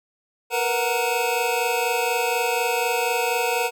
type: tone cluster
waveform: square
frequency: 465.8 / 489.9 / 738 / 933 / 2575 Hz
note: A#4 / B4 / F#5 / A#5 / E7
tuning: -1 / -14 / -5 / +1 / -41 cents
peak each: -28 dBFS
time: 0.5-3.71 s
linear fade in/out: 50 ms
effects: none